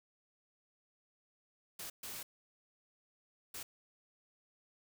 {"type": "noise bursts at uneven times", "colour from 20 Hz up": "white", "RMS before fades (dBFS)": -45, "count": 3, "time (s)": [[1.79, 1.9], [2.03, 2.23], [3.54, 3.63]], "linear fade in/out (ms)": 5, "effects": []}